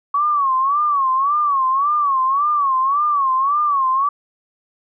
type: tone with vibrato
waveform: sine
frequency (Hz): 1119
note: C#6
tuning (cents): +16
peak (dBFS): -14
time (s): 0.14-4.09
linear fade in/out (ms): 5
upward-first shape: sine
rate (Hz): 1.8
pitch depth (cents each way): 130
effects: none